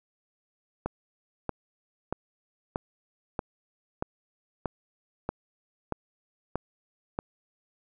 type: click train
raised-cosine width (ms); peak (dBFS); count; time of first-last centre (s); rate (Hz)
1; -15; 11; 0.86-7.189; 1.58
effects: none